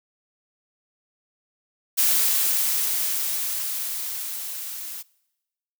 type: noise with level ramp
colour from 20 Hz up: blue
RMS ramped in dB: -19 to -35 dBFS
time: 1.97-5.03 s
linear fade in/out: 20 ms
effects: noise-tail reverb RT60 1.0 s tail -24 dB re dry